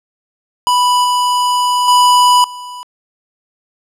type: tone with level steps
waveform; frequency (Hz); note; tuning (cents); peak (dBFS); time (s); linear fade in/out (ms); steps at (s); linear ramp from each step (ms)
square; 987.8; B5; 0; -10 / -12 / -7 / -27; 0.67-2.83; 0; 1.04 / 1.88 / 2.44; 2
effects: low-pass 11000 Hz 12 dB/octave